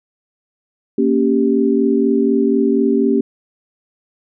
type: chord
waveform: sine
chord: G diminished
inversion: first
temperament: equal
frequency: 233.1 / 277.2 / 392 Hz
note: Bb3 / Db4 / G4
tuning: 0 / 0 / 0 cents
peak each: -16 dBFS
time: 0.98-3.21 s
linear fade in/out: 5 ms
effects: none